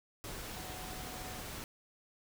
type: tone in noise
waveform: sine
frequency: 740 Hz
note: F#5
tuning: in tune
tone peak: -50 dBFS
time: 0.56-1.41 s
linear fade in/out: 0 ms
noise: pink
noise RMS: -44 dBFS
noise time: 0.24-1.64 s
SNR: -9 dB
effects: none